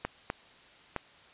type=clicks; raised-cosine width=0.5 ms; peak=-16 dBFS; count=3; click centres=0.05 / 0.301 / 0.963 s; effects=white hiss -56 dBFS RMS until 1.33 s + resampled to 8000 Hz